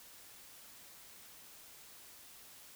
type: silence
effects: white hiss -56 dBFS RMS until 2.75 s